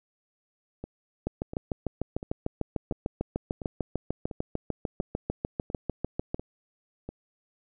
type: two click trains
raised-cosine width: 2 ms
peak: -23 / -15 dBFS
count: 10 / 35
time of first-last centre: 0.84-7.09 / 1.27-6.345 s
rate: 1.44 / 6.7 Hz
effects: none